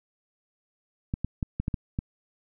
clicks, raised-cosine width 5 ms, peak -15 dBFS, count 7, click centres 1.139 / 1.246 / 1.428 / 1.6 / 1.681 / 1.742 / 1.989 s, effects none

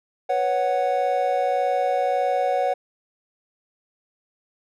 triangle chord, B suspended second, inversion none, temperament just, 493.9 / 555.6 / 740.8 Hz, B4 / C#5 / F#5, 0 / +4 / +2 cents, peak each -25 / -22 / -20 dBFS, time 0.29-2.74 s, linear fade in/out 10 ms, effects none

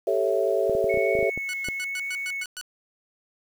sine chord, A dominant seventh, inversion third, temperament equal with one note detuned, 390 / 440 / 554.4 / 659.3 Hz, G4 / A4 / C#5 / E5, -9 / 0 / 0 / 0 cents, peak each -26 dBFS, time 0.07-1.3 s, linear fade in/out 5 ms
clicks, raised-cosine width 2 ms, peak -20 dBFS, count 10, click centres 0.696 / 0.751 / 0.843 / 0.942 / 0.974 / 1.152 / 1.19 / 1.228 / 1.376 / 1.686 s
sine tone with vibrato, 2203 Hz, C#7, 11 cents flat, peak -28 dBFS, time 0.89-2.44 s, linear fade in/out 10 ms, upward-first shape triangle, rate 1 Hz, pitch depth 14 cents each way
10% pulse tone bursts, 1480 Hz, F#6, in tune, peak -25 dBFS, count 8, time 1.49-2.612 s, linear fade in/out 0 ms, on 44 ms, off 110 ms
effects 8-bit

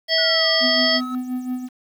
harmonic tone, 650 Hz, E5, 24 cents flat, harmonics 1 / 3 / 5 / 7 / 8, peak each -22 / -22 / -22 / -22 / -22 dBFS, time 0.08-1.01 s, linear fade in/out 50 ms
triangle linear two-way sweep, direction down then up, 1480 to 1204 to 1294 Hz, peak -28 dBFS, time 0.18-1.15 s, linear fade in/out 2 ms, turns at 0.49 s
triangle tone with tremolo, 252.1 Hz, B3, 36 cents sharp, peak -19 dBFS, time 0.6-1.69 s, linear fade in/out 50 ms, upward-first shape sine, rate 5.7 Hz, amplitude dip 60%
effects 8-bit

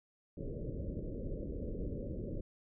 pink low-pass noise, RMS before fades -40 dBFS, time 0.37-2.41 s, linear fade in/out 5 ms, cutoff 580 Hz, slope 96 dB/octave, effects none

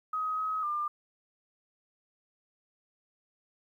sine tone with pitch steps, 1262 / 1271 / 1198 Hz, D#6 / D#6 / D6, +24 / +36 / +34 cents, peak -29 dBFS, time 0.13-0.88 s, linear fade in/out 5 ms, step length 250 ms, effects 11-bit

